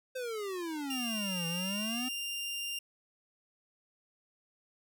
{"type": "exponential two-way sweep", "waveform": "square", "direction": "down then up", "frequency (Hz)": [523.3, 164.81, 258.7], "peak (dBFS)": -36, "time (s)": [0.15, 2.09], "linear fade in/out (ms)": 10, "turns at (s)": 1.47}
{"type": "tone", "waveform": "sawtooth", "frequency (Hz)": 2794, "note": "F7", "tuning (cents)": 0, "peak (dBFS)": -32, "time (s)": [0.9, 2.79], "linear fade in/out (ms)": 5}
{"effects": []}